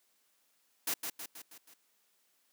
white noise with echo, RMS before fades -33 dBFS, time 0.87-0.94 s, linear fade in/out 5 ms, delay 160 ms, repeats 5, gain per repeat -5 dB, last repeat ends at 1.74 s, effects white hiss -73 dBFS RMS until 2.52 s + high-pass 200 Hz 12 dB/octave

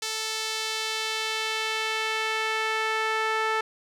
sawtooth tone with band-pass filter sweep, 440 Hz, A4, in tune, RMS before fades -28 dBFS, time 0.02-3.61 s, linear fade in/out 5 ms, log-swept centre 5200 to 1500 Hz, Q 1.1, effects none

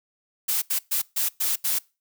blue noise bursts at uneven times, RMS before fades -24 dBFS, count 6, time 0.48-0.62 / 0.7-0.79 / 0.91-1.02 / 1.16-1.29 / 1.4-1.56 / 1.64-1.79 s, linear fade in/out 10 ms, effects noise-tail reverb RT60 0.3 s tail -24 dB re dry

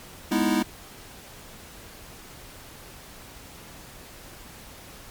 square chord, E major seventh, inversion first, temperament equal, 207.7 / 246.9 / 311.1 / 329.6 Hz, G#3 / B3 / D#4 / E4, 0 / 0 / 0 / 0 cents, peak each -27 dBFS, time 0.31-0.63 s, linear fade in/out 10 ms, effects pink hiss -45 dBFS RMS until 5.1 s + MP3 96 kbps

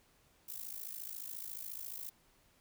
violet noise with amplitude modulation, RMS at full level -41 dBFS, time 0.48-2.1 s, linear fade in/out 10 ms, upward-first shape sine, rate 54.3 Hz, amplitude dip 85%, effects pink hiss -69 dBFS RMS until 2.6 s

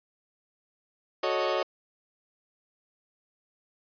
30% pulse chord, D# half-diminished seventh, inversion first, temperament equal, 370 / 440 / 554.4 / 622.3 Hz, F#4 / A4 / C#5 / D#5, 0 / 0 / 0 / 0 cents, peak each -29 / -31 / -27 / -28 dBFS, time 1.23-1.63 s, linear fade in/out 5 ms, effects resampled to 11025 Hz

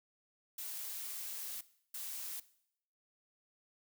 blue noise bursts at uneven times, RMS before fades -43 dBFS, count 2, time 0.58-1.61 / 1.94-2.4 s, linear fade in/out 5 ms, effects noise-tail reverb RT60 0.7 s tail -18 dB re dry

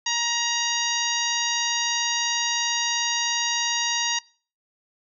harmonic tone with a mistuned harmonic, 943 Hz, A#5, 20 cents sharp, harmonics 1 / 2 / 3 / 4 / 5 / 6 / 7, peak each -30 / -30 / -30 / -30 / -30 / -30 / -30 dBFS, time 0.06-4.19 s, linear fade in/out 5 ms, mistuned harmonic 6, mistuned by +32 cents, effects noise-tail reverb RT60 0.4 s tail -23 dB re dry

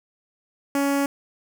sawtooth tone with notch filter, 280 Hz, C#4, 18 cents sharp, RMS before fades -22 dBFS, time 0.75-1.06 s, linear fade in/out 2 ms, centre 3800 Hz, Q 1.4, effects none

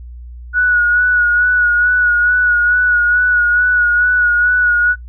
sine tone with vibrato, 1461 Hz, F#6, 22 cents flat, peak -9 dBFS, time 0.53-4.96 s, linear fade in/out 50 ms, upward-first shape sine, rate 2.3 Hz, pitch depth 27 cents each way, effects noise-tail reverb RT60 0.1 s tail -18 dB re dry + added 60 Hz sine -29 dBFS peak until 5.08 s

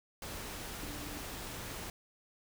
sine tone in noise, 293.7 Hz, D4, in tune, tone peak -47 dBFS, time 0.83-1.21 s, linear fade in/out 2 ms, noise pink, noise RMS -43 dBFS, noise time 0.22-1.9 s, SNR -7 dB, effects none

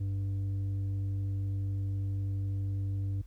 sine tone with tanh clipping, 98 Hz, G2, in tune, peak -31 dBFS, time 0-3.22 s, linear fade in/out 10 ms, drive 5 dB, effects added 50 Hz sine -46 dBFS peak until 3.26 s + pink hiss -70 dBFS RMS until 3.26 s

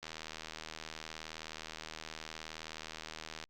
click train, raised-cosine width 0.2 ms, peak -25 dBFS, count 271, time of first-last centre 0.03-3.439 s, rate 79.2 Hz, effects Opus 48 kbps

